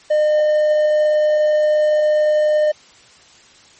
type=tone; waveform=triangle; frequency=607 Hz; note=D#5; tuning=43 cents flat; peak=-10 dBFS; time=0.1-2.72 s; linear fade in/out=10 ms; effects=white hiss -47 dBFS RMS until 3.79 s + MP3 32 kbps